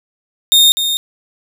40% pulse tone with echo, 3673 Hz, A#7, 26 cents flat, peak -5 dBFS, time 0.52-0.72 s, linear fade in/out 0 ms, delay 250 ms, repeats 1, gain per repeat -8 dB, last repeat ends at 0.97 s, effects none

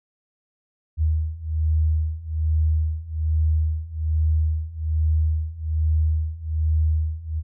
sine beating tone pair, 77.78 / 78.98 Hz, D#2 / D#2, 0 / +26 cents, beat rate 1.2 Hz, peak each -23 / -21 dBFS, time 0.97-7.43 s, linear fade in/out 50 ms, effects none

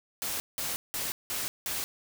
white noise bursts, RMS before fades -33 dBFS, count 5, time 0.22-1.84 s, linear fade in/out 0 ms, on 180 ms, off 180 ms, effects none

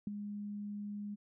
sine tone with ADSR envelope, 205.8 Hz, G#3, 16 cents flat, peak -31 dBFS, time 0.07-1.16 s, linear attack 3 ms, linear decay 14 ms, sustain -8 dB, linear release 24 ms, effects none

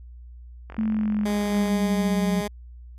click train, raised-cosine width 0.5 ms, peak -25 dBFS, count 45, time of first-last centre 0.7-1.68 s, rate 44.9 Hz
sine exponential sweep, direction down, 220 to 183.3 Hz, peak -21 dBFS, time 0.78-2.41 s, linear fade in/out 5 ms
15% pulse tone, 206.3 Hz, G#3, 11 cents flat, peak -20 dBFS, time 1.25-2.48 s, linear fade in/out 10 ms
effects added 60 Hz sine -40 dBFS peak until 2.98 s + resampled to 32000 Hz

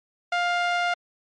5% pulse tone with low-pass filter, 703 Hz, F5, 11 cents sharp, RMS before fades -24 dBFS, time 0.32-0.94 s, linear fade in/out 5 ms, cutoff 1600 Hz, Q 0.69, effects MP3 48 kbps

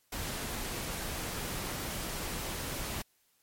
pink noise, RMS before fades -37 dBFS, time 0.12-3.02 s, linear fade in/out 5 ms, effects white hiss -71 dBFS RMS until 3.42 s + MP3 64 kbps

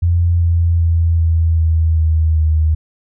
sine tone with pitch steps, 86 / 84.67 / 83.36 / 82.07 / 80.8 / 79.55 / 78.32 Hz, F2 / E2 / E2 / E2 / E2 / D#2 / D#2, -26 / +47 / +20 / -7 / -34 / +39 / +12 cents, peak -10 dBFS, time 0.02-2.75 s, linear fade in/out 10 ms, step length 390 ms, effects none

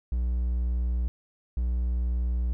triangle tone pair in turn, 60.5 / 60.5 Hz, B1 / B1, -35 / -35 cents, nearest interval unison, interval 0 cents, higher neither, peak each -22 dBFS, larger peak neither, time 0.12-1.08 / 1.57-2.53 s, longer neither, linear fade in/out 0 ms, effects none

